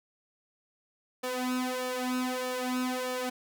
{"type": "tone with flanger", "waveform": "sawtooth", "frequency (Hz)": 253, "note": "B3", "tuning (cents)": 42, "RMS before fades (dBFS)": -32, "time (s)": [1.23, 3.3], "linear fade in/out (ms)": 10, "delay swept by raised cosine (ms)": [1.7, 3.2], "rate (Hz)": 1.6, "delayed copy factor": 0.85, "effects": []}